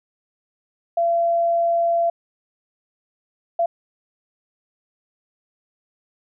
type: tone bursts at uneven times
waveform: sine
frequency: 680 Hz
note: F5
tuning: 46 cents flat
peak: -16 dBFS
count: 2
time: 0.97-2.1 / 3.59-3.66 s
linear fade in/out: 5 ms
effects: none